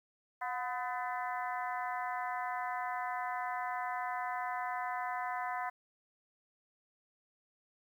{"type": "harmonic tone with a mistuned harmonic", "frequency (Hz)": 252.1, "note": "B3", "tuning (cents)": 36, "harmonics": [3, 4, 5, 6, 7, 8], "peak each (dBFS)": [-38, -39, -45, -46, -45, -47], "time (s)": [0.41, 5.7], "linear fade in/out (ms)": 10, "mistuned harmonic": 3, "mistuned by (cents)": -65, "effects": ["11-bit"]}